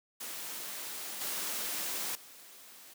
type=noise with level steps; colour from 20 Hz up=white; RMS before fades=-41 / -36 / -53 dBFS; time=0.2-2.94 s; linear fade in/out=10 ms; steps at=1.21 / 2.15 s; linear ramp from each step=2 ms; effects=high-pass 200 Hz 12 dB/octave